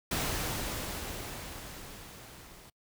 pink noise with level ramp, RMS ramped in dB -31 to -53 dBFS, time 0.11-2.7 s, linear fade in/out 5 ms, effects noise-tail reverb RT60 0.1 s tail -26 dB re dry

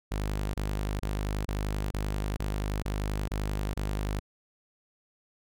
sawtooth tone bursts, 51 Hz, G#1, 31 cents flat, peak -25 dBFS, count 9, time 0.11-4.196 s, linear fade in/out 10 ms, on 430 ms, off 27 ms, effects none

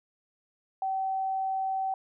sine tone, 767 Hz, G5, 38 cents flat, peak -27 dBFS, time 0.82-1.94 s, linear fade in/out 2 ms, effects none

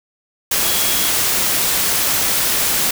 sine tone in noise, 3322 Hz, G#7, in tune, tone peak -26 dBFS, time 0.64-1.09 s, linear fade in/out 5 ms, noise white, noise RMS -17 dBFS, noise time 0.51-2.91 s, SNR -12 dB, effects none

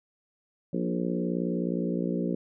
harmonic tone with a mistuned harmonic, 59.5 Hz, A#1, 36 cents sharp, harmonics 3 / 4 / 5 / 6 / 7 / 8 / 9, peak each -30 / -32 / -34 / -36 / -37 / -38 / -39 dBFS, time 0.73-2.35 s, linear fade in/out 5 ms, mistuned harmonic 6, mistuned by -15 cents, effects none

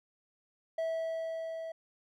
triangle tone with level ramp, 652 Hz, E5, 19 cents flat, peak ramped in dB -28 to -36 dBFS, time 0.78-1.72 s, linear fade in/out 5 ms, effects none

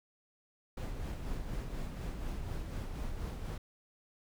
brown noise with tremolo, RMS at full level -37 dBFS, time 0.77-3.58 s, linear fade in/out 5 ms, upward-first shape sine, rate 4.1 Hz, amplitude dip 40%, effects none

